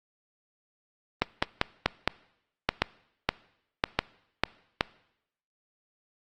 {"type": "clicks", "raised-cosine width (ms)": 0.3, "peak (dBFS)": -5, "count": 12, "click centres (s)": [1.22, 1.425, 1.614, 1.86, 2.076, 2.69, 2.82, 3.29, 3.839, 3.99, 4.436, 4.809], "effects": ["noise-tail reverb RT60 0.8 s tail -22 dB re dry", "Opus 24 kbps"]}